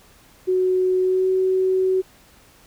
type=tone with pitch glide; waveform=sine; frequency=370 to 375.4 Hz; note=F#4 to F#4; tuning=0 to +25 cents; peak=-16 dBFS; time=0.47-2.02 s; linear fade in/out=20 ms; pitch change=+25 cents; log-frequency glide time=1-1.28 s; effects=pink hiss -52 dBFS RMS until 2.66 s